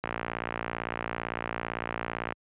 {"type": "click train", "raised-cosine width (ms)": 0.5, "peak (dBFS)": -15, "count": 133, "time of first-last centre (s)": [0.04, 2.324], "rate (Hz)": 57.8, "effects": ["high-pass 80 Hz 12 dB/octave", "resampled to 8000 Hz"]}